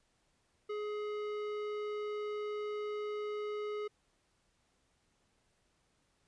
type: tone with tanh clipping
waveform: sine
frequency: 419.8 Hz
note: G#4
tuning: 19 cents sharp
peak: -38 dBFS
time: 0.69-3.88 s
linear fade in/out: 10 ms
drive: 15 dB
effects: pink hiss -75 dBFS RMS until 6.27 s + resampled to 22050 Hz